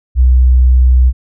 sine tone, 63 Hz, B1, 35 cents sharp, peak -4 dBFS, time 0.15-1.13 s, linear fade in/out 50 ms, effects none

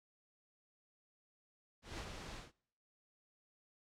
pink noise with ADSR envelope, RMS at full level -44 dBFS, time 1.82-2.52 s, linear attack 160 ms, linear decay 65 ms, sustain -4 dB, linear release 160 ms, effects noise-tail reverb RT60 0.7 s tail -26 dB re dry + low-pass 6000 Hz 12 dB/octave

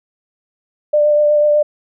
sine tone with vibrato, 595 Hz, D5, 22 cents sharp, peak -9 dBFS, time 0.93-1.63 s, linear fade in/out 10 ms, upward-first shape triangle, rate 8.1 Hz, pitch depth 18 cents each way, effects none

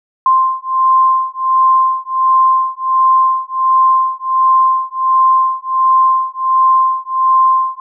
sine beating tone pair, 1046.5 / 1047.9 Hz, C6 / C6, 0 / +2 cents, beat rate 1.4 Hz, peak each -12 / -12 dBFS, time 0.26-7.8 s, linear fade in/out 2 ms, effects none

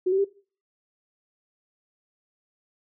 sine tone with pitch steps, 367.4 / 384.6 / 396.6 Hz, F#4 / G4 / G4, -12 / -33 / +20 cents, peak -19 dBFS, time 0.06-0.246 s, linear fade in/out 10 ms, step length 62 ms, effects noise-tail reverb RT60 0.4 s tail -19 dB re dry

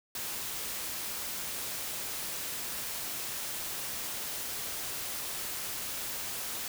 white noise, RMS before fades -37 dBFS, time 0.15-6.68 s, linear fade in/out 2 ms, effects none

